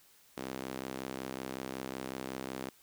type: tone with high-pass filter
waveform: sawtooth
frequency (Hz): 65.41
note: C2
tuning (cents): 0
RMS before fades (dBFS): -41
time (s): 0.37-2.7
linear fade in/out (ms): 0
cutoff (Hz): 280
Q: 1.2
effects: white hiss -63 dBFS RMS until 2.82 s